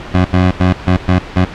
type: tone bursts at uneven times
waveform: 20% pulse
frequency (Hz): 91.3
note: F#2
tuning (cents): -23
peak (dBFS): -3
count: 6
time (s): 0.14-0.25 / 0.33-0.51 / 0.6-0.73 / 0.87-0.97 / 1.08-1.19 / 1.36-1.45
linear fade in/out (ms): 5
effects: pink hiss -28 dBFS RMS until 1.54 s + low-pass 3000 Hz 12 dB/octave